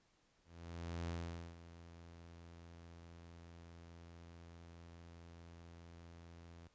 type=tone with ADSR envelope; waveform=sawtooth; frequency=84.7 Hz; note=E2; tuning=48 cents sharp; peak=-36 dBFS; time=0.44-6.68 s; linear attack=640 ms; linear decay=470 ms; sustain=-15 dB; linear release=10 ms; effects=pink hiss -75 dBFS RMS until 6.74 s + resampled to 16000 Hz